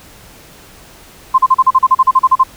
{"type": "tone bursts", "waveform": "sine", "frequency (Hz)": 1045, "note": "C6", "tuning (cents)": -2, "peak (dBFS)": -4, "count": 14, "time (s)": [1.34, 2.436], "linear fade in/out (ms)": 10, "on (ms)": 43, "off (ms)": 38, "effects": ["pink hiss -40 dBFS RMS until 2.56 s"]}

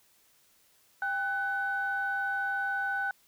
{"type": "tone pair together", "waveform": "sine", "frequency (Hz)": [794.1, 1499], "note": ["G5", "F#6"], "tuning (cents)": [22, 22], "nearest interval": "major seventh", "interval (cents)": 1100, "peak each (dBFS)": [-33, -29], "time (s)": [1.02, 3.11], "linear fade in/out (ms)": 2, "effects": ["tanh soft clip ceiling -21 dBFS", "white hiss -65 dBFS RMS until 3.27 s"]}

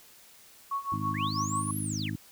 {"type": "tone with tremolo", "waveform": "sine", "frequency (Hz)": 1108.7, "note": "C#6", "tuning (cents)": 0, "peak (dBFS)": -27, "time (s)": [0.71, 1.71], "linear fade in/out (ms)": 5, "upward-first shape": "sine", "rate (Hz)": 6.1, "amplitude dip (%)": 85}
{"type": "harmonic tone", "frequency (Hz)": 52, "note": "G#1", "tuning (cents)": 3, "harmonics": [2, 3, 4, 5, 6], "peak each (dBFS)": [-35, -37, -38, -39, -40], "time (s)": [0.92, 2.16], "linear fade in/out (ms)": 5}
{"type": "linear two-way sweep", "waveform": "sine", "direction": "up then down", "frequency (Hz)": [1568, 11480, 1568], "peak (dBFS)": -35, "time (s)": [1.14, 2.1], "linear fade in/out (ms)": 5, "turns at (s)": 1.78}
{"effects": ["white hiss -55 dBFS RMS until 2.31 s"]}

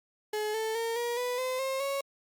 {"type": "tone with pitch steps", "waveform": "35% pulse", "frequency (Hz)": [425.2, 441.5, 458.4, 475.9, 494.1, 513, 532.6, 553], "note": ["G#4", "A4", "A#4", "A#4", "B4", "C5", "C5", "C#5"], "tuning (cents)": [41, 6, -29, 36, 1, -34, 31, -4], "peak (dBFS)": -28, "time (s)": [0.33, 2.01], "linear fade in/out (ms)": 5, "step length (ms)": 210, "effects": ["Opus 48 kbps"]}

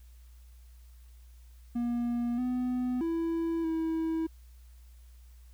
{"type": "tone with pitch steps", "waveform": "triangle", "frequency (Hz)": [238.8, 250, 331.1, 323.8], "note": ["A#3", "B3", "E4", "E4"], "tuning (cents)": [42, 21, 8, -31], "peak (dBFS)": -26, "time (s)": [1.75, 4.27], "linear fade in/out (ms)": 10, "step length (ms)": 630, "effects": ["added 60 Hz sine -50 dBFS peak until 5.53 s", "white hiss -67 dBFS RMS until 5.53 s"]}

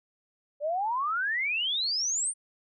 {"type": "exponential sweep", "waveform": "sine", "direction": "up", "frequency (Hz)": [567, 9240], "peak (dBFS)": -26, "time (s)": [0.6, 2.34], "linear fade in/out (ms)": 50, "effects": []}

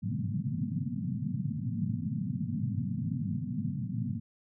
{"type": "band-pass noise", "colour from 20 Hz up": "pink", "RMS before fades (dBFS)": -33, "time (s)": [0.02, 4.2], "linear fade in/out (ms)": 20, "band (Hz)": [100, 250], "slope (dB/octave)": 96, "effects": []}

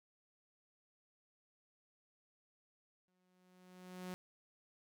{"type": "tone with exponential growth", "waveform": "sawtooth", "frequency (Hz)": 182.6, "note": "F#3", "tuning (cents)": -23, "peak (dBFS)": -38, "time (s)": [3.08, 4.14], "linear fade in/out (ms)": 0, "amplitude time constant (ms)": 230, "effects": []}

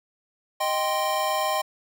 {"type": "chord", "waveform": "square", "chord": "C minor", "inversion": "first", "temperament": "equal", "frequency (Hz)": [622.3, 784, 1046.5], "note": ["Eb5", "G5", "C6"], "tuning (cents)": [0, 0, 0], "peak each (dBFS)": -28, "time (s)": [0.6, 1.62], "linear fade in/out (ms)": 10, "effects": []}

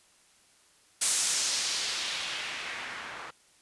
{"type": "noise with low-pass filter sweep", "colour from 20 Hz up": "blue", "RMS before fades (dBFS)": -32, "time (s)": [1.01, 3.31], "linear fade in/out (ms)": 10, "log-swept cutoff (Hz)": [9100, 1300], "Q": 1.3, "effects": ["white hiss -62 dBFS RMS until 3.61 s", "resampled to 24000 Hz"]}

